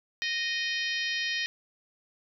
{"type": "harmonic tone with a mistuned harmonic", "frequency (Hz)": 620, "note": "D#5", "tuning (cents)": -6, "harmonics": [3, 4, 5, 6, 7, 8, 9], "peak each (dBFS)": [-32, -34, -36, -38, -39, -40, -41], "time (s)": [0.22, 1.46], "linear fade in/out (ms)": 0, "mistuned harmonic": 7, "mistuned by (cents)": -43, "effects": []}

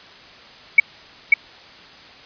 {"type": "tone with echo", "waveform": "sine", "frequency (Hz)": 2247, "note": "C#7", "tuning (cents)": 23, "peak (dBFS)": -4, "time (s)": [0.78, 0.8], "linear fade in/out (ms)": 5, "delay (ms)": 540, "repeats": 1, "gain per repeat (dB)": -2, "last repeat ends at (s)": 1.34, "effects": ["white hiss -43 dBFS RMS until 2.25 s", "resampled to 11025 Hz"]}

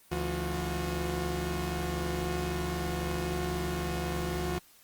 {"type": "tone cluster", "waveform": "sawtooth", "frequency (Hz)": [72.4, 168.6, 361.1], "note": ["D2", "E3", "F#4"], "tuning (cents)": [-24, 39, -42], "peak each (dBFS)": -31, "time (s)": [0.11, 4.59], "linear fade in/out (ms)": 10, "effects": ["white hiss -59 dBFS RMS until 4.83 s", "Opus 32 kbps"]}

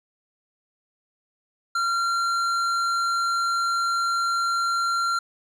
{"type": "tone with hard clipping", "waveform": "triangle", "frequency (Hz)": 1375, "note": "F6", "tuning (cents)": -27, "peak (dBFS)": -23, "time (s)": [1.75, 5.19], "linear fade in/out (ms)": 5, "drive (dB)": 14, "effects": []}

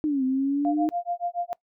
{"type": "exponential two-way sweep", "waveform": "sine", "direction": "down then up", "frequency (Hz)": [312.1, 257.4, 312.1], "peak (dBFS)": -21, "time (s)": [0.04, 0.89], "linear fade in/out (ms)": 0, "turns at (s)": 0.24}
{"type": "tone with tremolo", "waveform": "sine", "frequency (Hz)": 698.5, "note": "F5", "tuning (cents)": 0, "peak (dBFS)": -23, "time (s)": [0.65, 1.53], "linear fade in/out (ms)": 0, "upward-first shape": "sine", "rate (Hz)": 7, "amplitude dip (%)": 100}
{"effects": ["noise-tail reverb RT60 0.1 s tail -22 dB re dry"]}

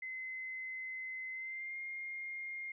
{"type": "tone with pitch glide", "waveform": "sine", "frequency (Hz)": [2050, 2124], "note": ["C7", "C7"], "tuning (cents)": [-36, 25], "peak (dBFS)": -40, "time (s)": [0.02, 2.72], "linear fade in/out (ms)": 5, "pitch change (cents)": 61, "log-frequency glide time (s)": [1.32, 1.77], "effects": []}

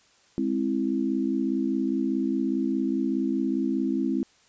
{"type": "chord", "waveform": "sine", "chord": "Ab augmented", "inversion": "none", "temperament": "equal with one note detuned", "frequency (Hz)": [207.7, 264.7, 329.6], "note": ["Ab3", "C4", "E4"], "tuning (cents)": [0, 20, 0], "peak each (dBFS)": [-29, -26, -28], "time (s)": [0.38, 4.23], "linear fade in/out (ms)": 0, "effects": ["white hiss -60 dBFS RMS until 4.48 s", "resampled to 16000 Hz"]}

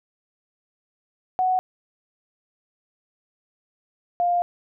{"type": "tone pair in turn", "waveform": "sine", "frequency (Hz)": [742, 702.2], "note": ["F#5", "F5"], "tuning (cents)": [5, 9], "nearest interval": "minor second", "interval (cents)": 96, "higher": "first", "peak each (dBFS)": -18, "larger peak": "neither", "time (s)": [[1.39, 1.59], [4.2, 4.42]], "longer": "second", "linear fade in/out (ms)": 0, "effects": []}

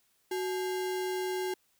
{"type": "tone with sample-and-hold", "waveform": "sine", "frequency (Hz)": 370.3, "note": "F#4", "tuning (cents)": 1, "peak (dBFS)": -30, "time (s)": [0.31, 1.54], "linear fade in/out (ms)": 5, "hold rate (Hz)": 1225, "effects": ["white hiss -71 dBFS RMS until 1.79 s"]}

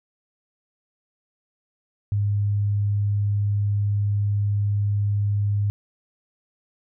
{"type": "tone", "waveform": "sine", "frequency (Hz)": 102.3, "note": "G#2", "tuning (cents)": -26, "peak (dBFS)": -19, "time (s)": [2.12, 5.7], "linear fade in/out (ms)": 0, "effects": []}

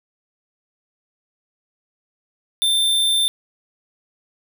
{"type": "tone", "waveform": "square", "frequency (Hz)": 3572, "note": "A7", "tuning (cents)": 25, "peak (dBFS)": -16, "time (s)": [2.62, 3.28], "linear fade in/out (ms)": 0, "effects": ["9-bit"]}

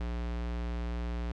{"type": "tone", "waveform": "square", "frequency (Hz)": 59, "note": "A#1", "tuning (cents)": 22, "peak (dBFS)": -33, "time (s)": [0, 1.32], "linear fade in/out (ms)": 5, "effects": ["low-pass 4000 Hz 12 dB/octave"]}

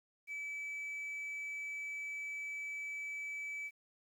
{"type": "tone", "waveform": "sine", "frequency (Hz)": 2300, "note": "D7", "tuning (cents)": -37, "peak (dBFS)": -37, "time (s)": [0.27, 3.71], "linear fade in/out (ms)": 50, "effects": ["tanh soft clip ceiling -38 dBFS", "11-bit"]}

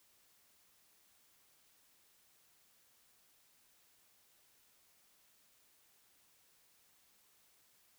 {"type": "silence", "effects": ["white hiss -70 dBFS RMS until 7.98 s"]}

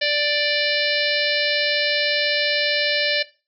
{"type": "harmonic tone with a mistuned harmonic", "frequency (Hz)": 587.3, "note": "D5", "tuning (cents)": 0, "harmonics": [1, 3, 4, 5, 6, 7, 8, 9], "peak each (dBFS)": [-24, -25, -27, -27, -30, -27, -31, -30], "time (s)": [0.01, 3.23], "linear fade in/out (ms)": 10, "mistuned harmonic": 6, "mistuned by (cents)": 36, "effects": ["noise-tail reverb RT60 0.3 s tail -17 dB re dry"]}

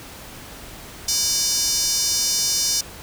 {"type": "tone with high-pass filter", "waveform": "square", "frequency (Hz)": 329.6, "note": "E4", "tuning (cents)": 0, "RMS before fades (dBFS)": -21, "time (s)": [1.08, 2.81], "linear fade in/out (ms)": 5, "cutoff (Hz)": 5500, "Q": 3.9, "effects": ["pink hiss -39 dBFS RMS until 3.02 s"]}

